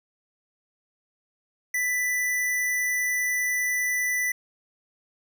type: tone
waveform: square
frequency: 1985 Hz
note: B6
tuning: 8 cents sharp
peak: -24 dBFS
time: 1.74-4.32 s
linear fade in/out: 5 ms
effects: none